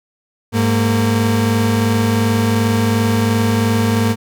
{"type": "tone pair together", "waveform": "35% pulse", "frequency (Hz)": [103.3, 229.4], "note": ["G#2", "A#3"], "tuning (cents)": [-9, -28], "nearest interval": "octave + major second", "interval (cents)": 1381, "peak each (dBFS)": -14, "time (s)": [0.52, 4.16], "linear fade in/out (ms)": 50, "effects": []}